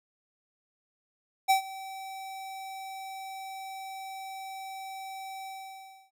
square tone with ADSR envelope, 770 Hz, G5, 31 cents flat, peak -19 dBFS, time 1.48-6.11 s, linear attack 23 ms, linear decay 110 ms, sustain -20 dB, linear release 650 ms, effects none

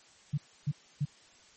sine tone bursts, 145.7 Hz, D3, 13 cents flat, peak -26 dBFS, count 3, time 0.33-1.054 s, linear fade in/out 10 ms, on 48 ms, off 290 ms, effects white hiss -59 dBFS RMS until 1.56 s + MP3 32 kbps

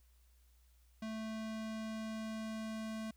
square tone with low-pass filter sweep, 220 Hz, A3, in tune, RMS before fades -42 dBFS, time 1.02-3.11 s, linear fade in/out 5 ms, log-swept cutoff 6600 to 10000 Hz, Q 0.75, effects added 60 Hz sine -64 dBFS peak until 3.16 s + white hiss -75 dBFS RMS until 3.16 s

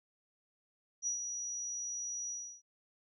sine tone with ADSR envelope, 5820 Hz, F#8, 29 cents flat, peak -31 dBFS, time 1.02-2.62 s, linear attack 48 ms, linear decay 110 ms, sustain -6 dB, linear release 320 ms, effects none

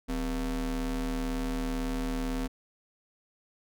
square ring-modulated tone, 110 Hz, A2, in tune, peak -27 dBFS, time 0.08-2.48 s, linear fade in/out 20 ms, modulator 149 Hz, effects none

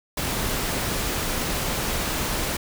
pink noise, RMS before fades -26 dBFS, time 0.17-2.57 s, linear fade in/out 5 ms, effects none

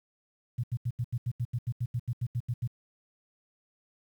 sine tone bursts, 120.1 Hz, B2, 48 cents flat, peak -27 dBFS, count 16, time 0.58-2.676 s, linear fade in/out 10 ms, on 56 ms, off 80 ms, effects 10-bit

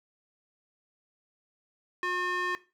square tone with band-pass filter, 360 Hz, F#4, 47 cents flat, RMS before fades -31 dBFS, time 2.03-2.55 s, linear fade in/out 0 ms, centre 1600 Hz, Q 1.9, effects noise-tail reverb RT60 0.3 s tail -17 dB re dry

